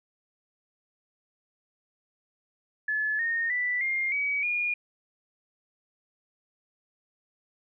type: tone with pitch steps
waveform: sine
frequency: 1720 / 1843.5 / 1975.8 / 2118 / 2270 / 2432 Hz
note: A6 / A#6 / B6 / C7 / C#7 / D#7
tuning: -40 / -20 / 0 / +21 / +41 / -40 cents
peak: -25 dBFS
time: 2.88-4.74 s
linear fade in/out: 5 ms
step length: 310 ms
effects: none